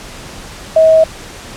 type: tone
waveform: sine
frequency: 640 Hz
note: D#5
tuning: 49 cents sharp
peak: -4 dBFS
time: 0.76-1.04 s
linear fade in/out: 5 ms
effects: pink hiss -31 dBFS RMS until 1.56 s + low-pass 9000 Hz 12 dB/octave